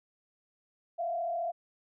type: tone with frequency modulation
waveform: sine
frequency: 685 Hz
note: F5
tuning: 34 cents flat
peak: -30 dBFS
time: 0.98-1.52 s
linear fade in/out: 20 ms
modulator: 34.4 Hz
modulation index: 0.82
effects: none